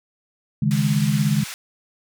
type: chord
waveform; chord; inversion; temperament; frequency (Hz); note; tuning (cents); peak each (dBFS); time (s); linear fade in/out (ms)
sine; C# suspended second; none; equal; 138.59 / 155.56 / 207.7; C#3 / D#3 / G#3; 0 / 0 / 0; -21; 0.62-1.44; 5
type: band-pass noise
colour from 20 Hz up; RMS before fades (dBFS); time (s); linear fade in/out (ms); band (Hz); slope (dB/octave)
pink; -34; 0.71-1.54; 0; 1700 to 13000; 12
effects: none